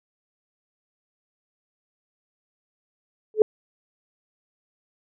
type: tone with exponential growth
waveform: sine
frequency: 430.7 Hz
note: A4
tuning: 37 cents flat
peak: -6 dBFS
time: 3.34-3.42 s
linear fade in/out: 1 ms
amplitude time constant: 16 ms
effects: none